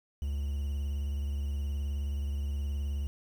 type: tone with vibrato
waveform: triangle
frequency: 70.7 Hz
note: C#2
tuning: 35 cents sharp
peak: -28 dBFS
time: 0.22-3.07 s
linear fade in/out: 0 ms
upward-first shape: square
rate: 19 Hz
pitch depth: 42 cents each way
effects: 9-bit